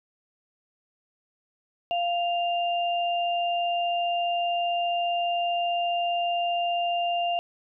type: tone pair together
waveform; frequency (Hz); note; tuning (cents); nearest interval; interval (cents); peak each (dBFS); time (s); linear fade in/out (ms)
sine; 696.9 / 2794; F5 / F7; -4 / 0; 2 octaves; 2404; -24 / -31; 1.91-7.39; 0
effects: none